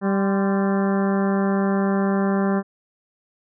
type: harmonic tone with a mistuned harmonic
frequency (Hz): 196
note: G3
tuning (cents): 0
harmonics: 1 / 2 / 3 / 4 / 5 / 6 / 7 / 8 / 9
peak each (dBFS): -19 / -25 / -29 / -31 / -33 / -35 / -36 / -37 / -38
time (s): 0.01-2.63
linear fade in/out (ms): 50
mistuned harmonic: 5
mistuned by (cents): +86
effects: none